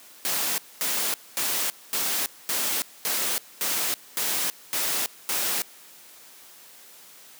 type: noise bursts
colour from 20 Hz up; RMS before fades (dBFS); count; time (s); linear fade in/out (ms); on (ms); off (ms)
white; -26; 10; 0.25-5.62; 0; 330; 230
effects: white hiss -49 dBFS RMS until 7.39 s + high-pass 200 Hz 12 dB/octave